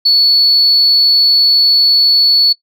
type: tone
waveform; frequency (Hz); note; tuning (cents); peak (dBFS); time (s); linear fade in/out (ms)
sine; 4426; C#8; -3; -5; 0.05-2.53; 10
effects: noise-tail reverb RT60 0.1 s tail -19 dB re dry + tanh soft clip ceiling -2 dBFS